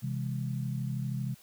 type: chord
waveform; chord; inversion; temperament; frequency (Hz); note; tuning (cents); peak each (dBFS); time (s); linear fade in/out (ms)
sine; C augmented; none; just; 130.81 / 163.52 / 204.4; C3 / E3 / G#3; 0 / -14 / -27; -32 / -38 / -38; 0.02-1.35; 20
effects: white hiss -58 dBFS RMS until 1.42 s